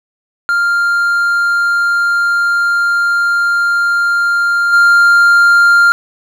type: tone with level steps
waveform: triangle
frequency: 1396.9 Hz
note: F6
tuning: in tune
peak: -8 / -3 dBFS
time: 0.49-5.92 s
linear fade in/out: 0 ms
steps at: 4.72 s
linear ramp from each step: 20 ms
effects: none